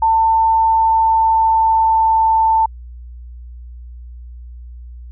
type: tone with pitch glide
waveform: sine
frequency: 895 to 889.8 Hz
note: A5 to A5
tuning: +29 to +19 cents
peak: -10 dBFS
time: 0.02-2.66 s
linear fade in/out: 5 ms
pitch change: -10 cents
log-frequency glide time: 0.58-2.27 s
effects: added 60 Hz sine -31 dBFS peak until 5.11 s